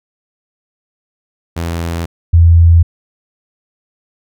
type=tone pair in turn; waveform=sawtooth / sine; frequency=84.1 / 84.1 Hz; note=E2 / E2; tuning=+35 / +35 cents; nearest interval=unison; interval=0 cents; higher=neither; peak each=-13 / -3 dBFS; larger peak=second; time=1.56-2.06 / 2.33-2.83 s; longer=neither; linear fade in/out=10 ms; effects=none